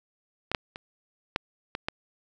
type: clicks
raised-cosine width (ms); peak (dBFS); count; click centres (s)
0.3; -14 / -7 / -22 / -9 / -15 / -12; 6; 0.516 / 0.548 / 0.759 / 1.361 / 1.751 / 1.885
effects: none